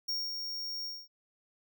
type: tone with ADSR envelope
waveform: square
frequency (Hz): 5550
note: F8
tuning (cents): -12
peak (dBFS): -31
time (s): 0.08-1.08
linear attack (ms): 11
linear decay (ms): 220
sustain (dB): -5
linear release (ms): 230
effects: none